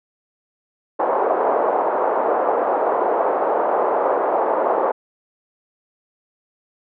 pink band-pass noise, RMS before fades -19 dBFS, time 0.99-4.92 s, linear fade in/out 10 ms, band 440 to 1000 Hz, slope 24 dB/octave, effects none

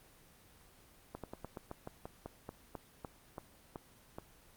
slowing click train, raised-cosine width 1 ms, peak -28 dBFS, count 15, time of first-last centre 1.15-4.185 s, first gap 87 ms, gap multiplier 1.13, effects pink hiss -62 dBFS RMS until 4.56 s + Opus 24 kbps

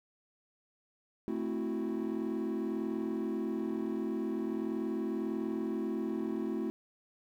triangle chord, F# half-diminished seventh, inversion first, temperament equal, 220 / 261.6 / 329.6 / 370 Hz, A3 / C4 / E4 / F#4, 0 / 0 / 0 / 0 cents, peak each -34 / -36 / -34 / -36 dBFS, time 1.28-6.7 s, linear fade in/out 0 ms, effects tanh soft clip ceiling -25 dBFS + 11-bit

